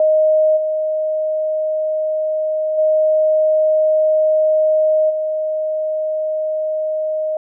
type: tone with level steps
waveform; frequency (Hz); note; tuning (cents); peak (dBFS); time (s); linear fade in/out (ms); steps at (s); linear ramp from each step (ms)
sine; 622.3; D#5; 0; -10 / -16 / -11 / -17; 0-7.37; 2; 0.56 / 2.77 / 5.09; 20
effects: none